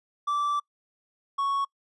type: tone pair in turn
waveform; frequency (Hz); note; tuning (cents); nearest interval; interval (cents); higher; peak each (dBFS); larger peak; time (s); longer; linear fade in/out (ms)
triangle; 1165 / 1109.7; D6 / C#6; -14 / +2; minor second; 84; first; -22; neither; 0.27-0.6 / 1.38-1.65; first; 10
effects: noise-tail reverb RT60 0.1 s tail -26 dB re dry + resampled to 24000 Hz